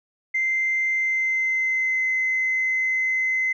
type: tone with pitch glide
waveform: sine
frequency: 2083 to 2052 Hz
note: C7 to C7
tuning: -8 to -34 cents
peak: -19 dBFS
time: 0.34-3.53 s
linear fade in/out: 10 ms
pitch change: -26 cents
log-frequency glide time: 0.92-2.06 s
effects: tanh soft clip ceiling -15 dBFS